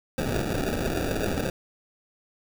blue noise with sample-and-hold, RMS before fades -27 dBFS, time 0.18-1.5 s, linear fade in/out 0 ms, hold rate 1050 Hz, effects none

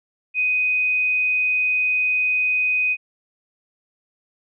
sine tone, 2500 Hz, D#7, 8 cents sharp, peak -17 dBFS, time 0.34-2.97 s, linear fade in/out 50 ms, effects none

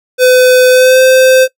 square tone with pitch glide, 506 to 518.4 Hz, B4 to C5, +42 to -16 cents, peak -4 dBFS, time 0.18-1.48 s, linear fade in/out 50 ms, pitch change +42 cents, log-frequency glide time 0.7-1.01 s, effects noise-tail reverb RT60 0.1 s tail -20 dB re dry

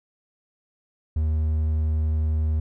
triangle tone, 77.78 Hz, D#2, in tune, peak -18 dBFS, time 1.16-2.6 s, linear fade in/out 5 ms, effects none

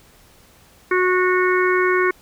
harmonic tone, 366.3 Hz, F#4, 17 cents flat, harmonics 1 / 3 / 4 / 5 / 6, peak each -17 / -22 / -23 / -24 / -25 dBFS, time 0.91-2.11 s, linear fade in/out 5 ms, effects pink hiss -51 dBFS RMS until 2.21 s

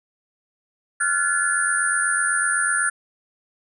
sine tone cluster, 1390 / 1478 / 1723 / 9340 Hz, F6 / F#6 / A6 / D9, -9 / -2 / -37 / -11 cents, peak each -24 dBFS, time 1-2.9 s, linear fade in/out 10 ms, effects none

